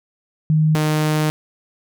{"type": "tone pair in turn", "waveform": ["sine", "sawtooth"], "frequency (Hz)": [155.56, 153.68], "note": ["D#3", "D#3"], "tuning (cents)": [0, -21], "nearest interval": "unison", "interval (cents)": 21, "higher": "first", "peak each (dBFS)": -12, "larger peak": "neither", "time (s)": [[0.5, 0.75], [0.75, 1.3]], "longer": "second", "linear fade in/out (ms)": 0, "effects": []}